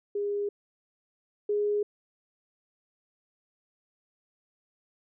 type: tone pair in turn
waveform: sine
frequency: 407.9 / 414.3 Hz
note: G#4 / G#4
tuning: -31 / -4 cents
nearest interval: unison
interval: 27 cents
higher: second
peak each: -27 / -24 dBFS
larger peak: second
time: 0.15-0.49 / 1.49-1.83 s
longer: neither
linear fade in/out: 5 ms
effects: none